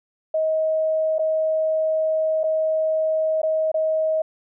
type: tone with dropouts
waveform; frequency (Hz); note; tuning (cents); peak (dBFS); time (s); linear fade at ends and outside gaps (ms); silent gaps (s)
sine; 632; D#5; +27; -18; 0.34-4.22; 5; 1.184-1.192 / 2.434-2.439 / 3.418-3.431 / 3.717-3.742
effects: none